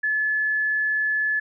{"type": "tone", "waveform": "sine", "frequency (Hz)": 1722, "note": "A6", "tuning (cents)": -38, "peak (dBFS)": -20, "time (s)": [0.03, 1.4], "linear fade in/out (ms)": 10, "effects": []}